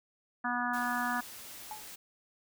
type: harmonic tone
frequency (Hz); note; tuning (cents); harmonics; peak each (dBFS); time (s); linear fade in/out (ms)
243.9; B3; -21; 1 / 3 / 4 / 5 / 6 / 7; -37 / -37 / -37 / -37 / -37 / -37; 0.44-1.21; 10
type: noise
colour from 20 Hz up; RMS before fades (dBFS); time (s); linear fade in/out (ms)
white; -47; 0.73-1.96; 10
type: tone with exponential decay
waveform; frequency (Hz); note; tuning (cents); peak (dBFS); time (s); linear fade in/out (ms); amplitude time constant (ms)
sine; 854; G#5; +48; -36; 1.71-1.9; 1; 40
effects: none